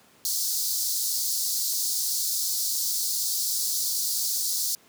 pink high-pass noise, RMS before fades -27 dBFS, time 0.25-4.75 s, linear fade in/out 0 ms, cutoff 4300 Hz, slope 48 dB/octave, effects pink hiss -57 dBFS RMS until 4.88 s + high-pass 150 Hz 12 dB/octave

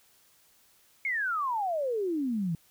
sine exponential sweep, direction down, 2217 to 157.2 Hz, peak -27 dBFS, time 1.05-2.55 s, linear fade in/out 2 ms, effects white hiss -63 dBFS RMS until 2.7 s

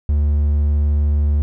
triangle tone, 73.42 Hz, D2, in tune, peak -11 dBFS, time 0.09-1.42 s, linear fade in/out 0 ms, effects none

